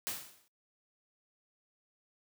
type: noise with exponential decay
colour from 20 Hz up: white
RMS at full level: -34 dBFS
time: 0.07-0.48 s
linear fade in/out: 0 ms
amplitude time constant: 88 ms
effects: noise-tail reverb RT60 0.2 s tail -26 dB re dry + high-pass 100 Hz 12 dB/octave